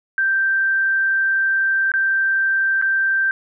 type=tone with dropouts; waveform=sine; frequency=1568 Hz; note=G6; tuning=in tune; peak=-15 dBFS; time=0.18-3.31 s; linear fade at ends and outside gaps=1 ms; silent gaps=1.918-1.938 / 2.815-2.823 s; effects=none